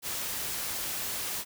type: noise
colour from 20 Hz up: white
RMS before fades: -34 dBFS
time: 0.02-1.45 s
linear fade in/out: 50 ms
effects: none